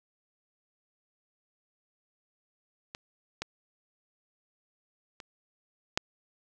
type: clicks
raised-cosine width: 0.2 ms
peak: -22 / -16 / -26 / -8 dBFS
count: 4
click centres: 2.949 / 3.42 / 5.202 / 5.975 s
effects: none